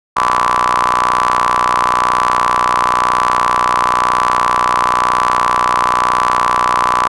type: ring-modulated tone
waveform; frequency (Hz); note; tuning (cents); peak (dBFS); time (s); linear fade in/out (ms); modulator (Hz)
sawtooth; 61; B1; -21; -4; 0.16-7.08; 10; 1080
effects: resampled to 24000 Hz